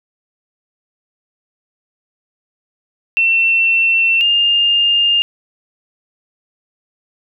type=tone pair in turn; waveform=sine; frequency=2697 / 2814 Hz; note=E7 / F7; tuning=+39 / +12 cents; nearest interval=minor second; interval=73 cents; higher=second; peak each=-10 dBFS; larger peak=neither; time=3.17-4.21 / 4.21-5.22 s; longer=first; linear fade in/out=0 ms; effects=none